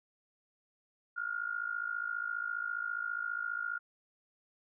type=tone with amplitude modulation; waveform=sine; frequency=1417 Hz; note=F6; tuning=25 cents sharp; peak=-30 dBFS; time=1.16-3.79 s; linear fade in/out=20 ms; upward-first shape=sine; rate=54.8 Hz; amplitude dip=85%; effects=none